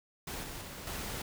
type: noise with level steps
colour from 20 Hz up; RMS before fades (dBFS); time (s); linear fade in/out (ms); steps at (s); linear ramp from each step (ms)
pink; -40 / -43 / -45 / -39; 0.27-1.22; 5; 0.43 / 0.61 / 0.87; 2
effects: none